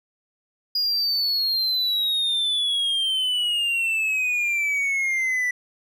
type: exponential sweep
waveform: triangle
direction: down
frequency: 4894 to 1964 Hz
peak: -19 dBFS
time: 0.75-5.51 s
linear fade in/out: 5 ms
effects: none